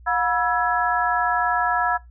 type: tone cluster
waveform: sine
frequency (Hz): 718 / 975 / 1327 / 1679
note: F5 / B5 / E6 / G#6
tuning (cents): +48 / -23 / +11 / +18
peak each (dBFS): -24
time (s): 0.06-1.98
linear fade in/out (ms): 20
effects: noise-tail reverb RT60 0.2 s tail -24 dB re dry + added 60 Hz sine -43 dBFS peak until 2.1 s